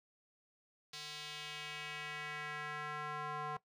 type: tone with band-pass filter sweep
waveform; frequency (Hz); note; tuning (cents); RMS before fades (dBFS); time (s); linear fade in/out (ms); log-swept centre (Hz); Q
square; 150; D3; +37; -44; 0.93-3.57; 5; 4300 to 1000; 1.9
effects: noise-tail reverb RT60 0.1 s tail -17 dB re dry

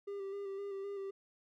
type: tone with vibrato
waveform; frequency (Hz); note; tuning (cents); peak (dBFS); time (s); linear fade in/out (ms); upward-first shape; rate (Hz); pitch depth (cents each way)
triangle; 396.3; G4; +19; -37; 0.07-1.11; 10; square; 3.9; 24
effects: none

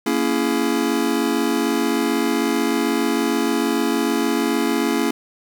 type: chord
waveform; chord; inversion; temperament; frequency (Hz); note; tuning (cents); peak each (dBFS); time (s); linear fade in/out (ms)
square; A# half-diminished seventh; none; just; 233.1 / 279.7 / 335.6 / 419.5; A#3 / C#4 / E4 / G#4; 0 / +16 / +31 / +17; -24 / -23 / -24 / -26; 0.06-5.11; 5
effects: 8-bit

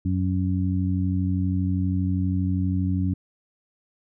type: harmonic tone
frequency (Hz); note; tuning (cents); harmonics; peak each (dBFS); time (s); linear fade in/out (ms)
92.5; F#2; 0; 1 / 2 / 3; -23 / -26 / -28; 0.05-3.14; 5
effects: none

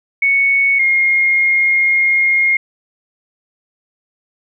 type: tone pair in turn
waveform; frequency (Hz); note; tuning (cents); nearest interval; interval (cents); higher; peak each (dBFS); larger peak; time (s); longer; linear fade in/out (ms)
sine; 2217 / 2138; C#7 / C7; 0 / +37; minor second; 63; first; -10; neither; 0.22-0.79 / 0.79-2.57; second; 5
effects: none

